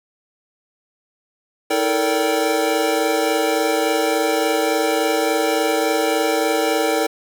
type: tone cluster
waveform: square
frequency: 320.2 / 442.3 / 465.8 / 576 / 778 Hz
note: D#4 / A4 / A#4 / D5 / G5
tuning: +50 / +9 / -1 / -34 / -13 cents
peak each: -24 dBFS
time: 1.7-7.07 s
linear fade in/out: 10 ms
effects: none